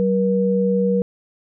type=tone pair together; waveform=sine; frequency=190.33 / 479.3 Hz; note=F#3 / A#4; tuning=+49 / +48 cents; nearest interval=octave + major third; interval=1599 cents; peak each=-18 dBFS; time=0-1.02 s; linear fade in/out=0 ms; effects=none